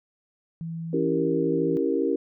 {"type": "tone", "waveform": "sine", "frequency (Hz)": 164.81, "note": "E3", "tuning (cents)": 0, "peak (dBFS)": -30, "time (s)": [0.61, 1.77], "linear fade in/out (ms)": 0}
{"type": "chord", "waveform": "sine", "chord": "C# diminished seventh", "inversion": "none", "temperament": "equal", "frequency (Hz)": [277.2, 329.6, 392, 466.2], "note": ["C#4", "E4", "G4", "Bb4"], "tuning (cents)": [0, 0, 0, 0], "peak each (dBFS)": -27, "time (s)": [0.93, 2.16], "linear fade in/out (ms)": 5}
{"effects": []}